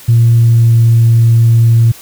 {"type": "tone with pitch glide", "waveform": "sine", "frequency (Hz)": [116.54, 115.33], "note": ["A#2", "A#2"], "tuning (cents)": [0, -18], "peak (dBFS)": -3, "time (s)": [0.08, 1.92], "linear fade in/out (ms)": 10, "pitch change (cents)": -18, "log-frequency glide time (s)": [0.31, 0.81], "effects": ["tanh soft clip ceiling 0 dBFS", "white hiss -35 dBFS RMS until 2.01 s"]}